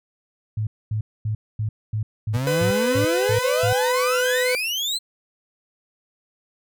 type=tone bursts; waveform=sine; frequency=107.8 Hz; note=A2; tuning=35 cents flat; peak=-21 dBFS; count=10; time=0.57-3.73 s; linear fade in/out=5 ms; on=100 ms; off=240 ms
type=exponential sweep; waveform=35% pulse; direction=up; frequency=116.7 to 4186 Hz; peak=-21 dBFS; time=2.33-4.99 s; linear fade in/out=20 ms
type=tone; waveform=45% pulse; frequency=502 Hz; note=B4; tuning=28 cents sharp; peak=-20 dBFS; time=2.47-4.55 s; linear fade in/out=0 ms
effects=none